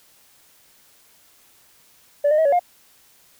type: tone with pitch steps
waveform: sine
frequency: 579 / 610 / 639 / 564 / 709 Hz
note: D5 / D#5 / D#5 / C#5 / F5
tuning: -25 / -34 / +46 / +30 / +26 cents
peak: -12 dBFS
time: 2.24-2.595 s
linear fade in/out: 10 ms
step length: 71 ms
effects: tanh soft clip ceiling -12 dBFS + white hiss -55 dBFS RMS until 3.39 s